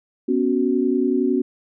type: chord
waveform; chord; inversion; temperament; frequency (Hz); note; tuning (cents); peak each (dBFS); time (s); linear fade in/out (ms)
sine; B suspended second; none; just; 246.9 / 277.8 / 370.4; B3 / C#4 / F#4; 0 / +4 / +2; -21; 0.28-1.42; 10
effects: none